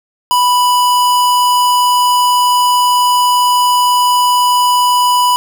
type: tone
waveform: square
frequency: 987.8 Hz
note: B5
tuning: in tune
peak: -9 dBFS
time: 0.31-5.36 s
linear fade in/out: 0 ms
effects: none